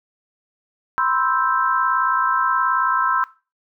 sine chord, C major seventh, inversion third, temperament equal, 987.8 / 1046.5 / 1318.5 / 1568 Hz, B5 / C6 / E6 / G6, 0 / 0 / 0 / 0 cents, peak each -25 / -21 / -20 / -24 dBFS, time 0.98-3.24 s, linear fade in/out 0 ms, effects noise-tail reverb RT60 0.3 s tail -18 dB re dry

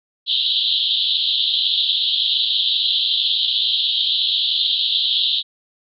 pink band-pass noise, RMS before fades -19 dBFS, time 0.26-5.43 s, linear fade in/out 50 ms, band 3100 to 4100 Hz, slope 96 dB/octave, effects none

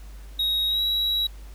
triangle tone with pitch glide, 3786 to 3879 Hz, A#7 to B7, +26 to -32 cents, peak -20 dBFS, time 0.39-1.27 s, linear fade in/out 5 ms, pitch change +42 cents, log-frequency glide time 0.68-0.81 s, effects added 50 Hz sine -38 dBFS peak until 1.54 s + pink hiss -53 dBFS RMS until 1.54 s

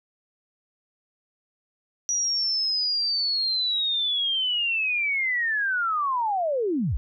sine linear sweep, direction down, 5830 to 41.32 Hz, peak -22 dBFS, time 2.09-6.97 s, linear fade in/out 0 ms, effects none

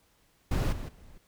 brown noise with level steps, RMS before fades -26 / -37 / -52 dBFS, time 0.51-1.18 s, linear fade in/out 5 ms, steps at 0.72 / 0.88 s, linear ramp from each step 10 ms, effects pink hiss -67 dBFS RMS until 1.27 s

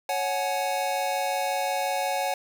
square chord, C# suspended fourth, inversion none, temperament equal with one note detuned, 554.4 / 740 / 845.6 Hz, C#5 / F#5 / G#5, 0 / 0 / +31 cents, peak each -31 / -29 / -31 dBFS, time 0.09-2.34 s, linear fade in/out 2 ms, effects none

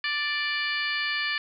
harmonic tone with a mistuned harmonic, 587.3 Hz, D5, in tune, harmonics 2 / 3 / 4 / 5 / 6 / 7 / 8, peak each -37 / -29 / -31 / -34 / -39 / -37 / -38 dBFS, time 0.04-1.38 s, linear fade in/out 2 ms, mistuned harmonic 7, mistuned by +66 cents, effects none

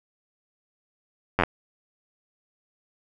slowing click train, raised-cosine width 0.5 ms, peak -5 dBFS, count 5, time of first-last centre 1.39-1.436 s, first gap 10 ms, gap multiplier 1.09, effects none

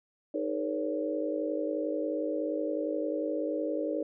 sine tone cluster, 310.5 / 405.4 / 462.2 / 514 / 565 Hz, D#4 / G#4 / A#4 / C5 / C#5, -3 / -42 / -15 / -31 / +33 cents, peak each -33 / -39 / -36 / -38 / -34 dBFS, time 0.34-4.03 s, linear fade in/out 5 ms, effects none

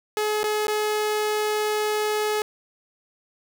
sawtooth tone with dropouts, 424.6 Hz, G#4, 38 cents sharp, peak -18 dBFS, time 0.17-2.42 s, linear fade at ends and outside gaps 1 ms, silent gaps 0.432-0.44 / 0.67-0.681 s, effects none

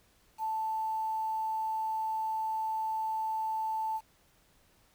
sine tone with quantisation, 880 Hz, A5, in tune, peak -30 dBFS, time 0.38-4.01 s, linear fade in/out 50 ms, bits 9, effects pink hiss -66 dBFS RMS until 4.94 s

